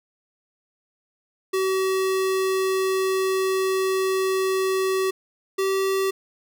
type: tone pair in turn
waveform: square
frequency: 380 / 385.7 Hz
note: F#4 / G4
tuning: +46 / -28 cents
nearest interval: unison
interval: 26 cents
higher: second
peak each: -21 dBFS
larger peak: neither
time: 1.53-5.11 / 5.58-6.11 s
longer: first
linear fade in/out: 10 ms
effects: none